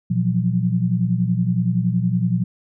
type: tone cluster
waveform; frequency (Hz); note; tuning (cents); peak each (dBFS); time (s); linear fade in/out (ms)
sine; 120 / 172.6 / 183.3; B2 / F3 / F#3; -49 / -20 / -16; -21; 0.1-2.44; 10
effects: none